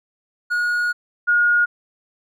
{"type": "tone pair in turn", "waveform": ["triangle", "sine"], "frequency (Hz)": [1445, 1434.2], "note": ["F#6", "F6"], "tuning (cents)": [-41, 46], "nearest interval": "unison", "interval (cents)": 13, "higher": "first", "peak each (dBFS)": [-16, -13], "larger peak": "second", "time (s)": [[0.5, 0.93], [1.27, 1.66]], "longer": "first", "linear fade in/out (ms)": 20, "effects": []}